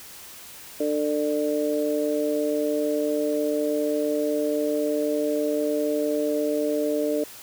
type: harmonic tone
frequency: 149 Hz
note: D3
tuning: 25 cents sharp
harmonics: 2 / 3 / 4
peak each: -26 / -26 / -26 dBFS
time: 0.8-7.24 s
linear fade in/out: 5 ms
effects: white hiss -43 dBFS RMS until 7.42 s